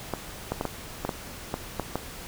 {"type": "clicks", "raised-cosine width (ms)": 1, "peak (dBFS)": -13, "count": 9, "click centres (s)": [0.137, 0.52, 0.611, 0.653, 1.05, 1.092, 1.541, 1.797, 1.956], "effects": ["pink hiss -41 dBFS RMS until 2.27 s"]}